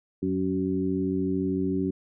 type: harmonic tone with a mistuned harmonic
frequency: 93.3 Hz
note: F#2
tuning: 15 cents sharp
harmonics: 1 / 2 / 3 / 4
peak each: -36 / -29 / -27 / -30 dBFS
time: 0.22-1.91 s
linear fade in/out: 10 ms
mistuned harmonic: 4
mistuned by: +20 cents
effects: none